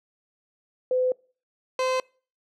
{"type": "tone pair in turn", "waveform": ["sine", "30% pulse"], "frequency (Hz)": [508, 515.7], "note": ["B4", "C5"], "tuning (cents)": [49, -25], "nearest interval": "unison", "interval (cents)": 26, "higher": "second", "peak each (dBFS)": -20, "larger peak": "neither", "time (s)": [[0.91, 1.12], [1.79, 2]], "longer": "neither", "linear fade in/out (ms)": 2, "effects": ["noise-tail reverb RT60 0.4 s tail -25 dB re dry", "low-pass 6000 Hz 12 dB/octave"]}